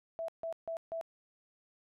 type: tone bursts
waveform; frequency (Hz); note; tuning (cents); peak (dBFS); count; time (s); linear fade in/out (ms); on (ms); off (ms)
sine; 659.3; E5; 0; -35; 4; 0.19-1.012; 0; 93; 150
effects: none